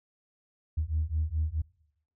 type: beating tone pair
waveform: sine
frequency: 76 / 80.7 Hz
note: D#2 / E2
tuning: -40 / -36 cents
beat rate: 4.7 Hz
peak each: -29 dBFS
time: 0.77-1.62 s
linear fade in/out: 10 ms
effects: noise-tail reverb RT60 0.8 s tail -25 dB re dry + tanh soft clip ceiling -20 dBFS